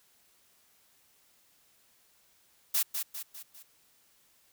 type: noise with echo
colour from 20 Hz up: blue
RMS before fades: -27 dBFS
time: 2.74-2.83 s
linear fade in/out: 10 ms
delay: 200 ms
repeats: 4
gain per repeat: -6 dB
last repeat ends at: 3.63 s
effects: white hiss -66 dBFS RMS until 4.52 s